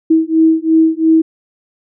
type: beating tone pair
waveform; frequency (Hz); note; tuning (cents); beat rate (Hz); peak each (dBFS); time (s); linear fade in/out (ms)
sine; 320.2 / 323.1; D#4 / E4; +50 / -35; 2.9; -11; 0.1-1.22; 10
effects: none